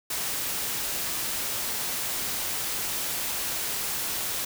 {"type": "noise", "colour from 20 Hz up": "white", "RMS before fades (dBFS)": -30, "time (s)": [0.1, 4.45], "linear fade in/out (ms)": 5, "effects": []}